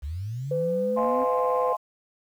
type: linear sweep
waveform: sine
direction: up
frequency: 65.41 to 264.2 Hz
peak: -29 dBFS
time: 0.02-1.25 s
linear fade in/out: 20 ms
type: tone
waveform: sine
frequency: 506 Hz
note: B4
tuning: 42 cents sharp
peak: -23 dBFS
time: 0.51-1.73 s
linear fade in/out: 5 ms
type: chord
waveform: sine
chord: F minor seventh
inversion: third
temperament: just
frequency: 628.6 / 698.5 / 838.1 / 1047.7 Hz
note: Eb5 / F5 / Ab5 / C6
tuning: +18 / 0 / +16 / +2 cents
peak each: -32 / -30 / -30 / -26 dBFS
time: 0.96-1.77 s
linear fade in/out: 20 ms
effects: tanh soft clip ceiling -13 dBFS + 9-bit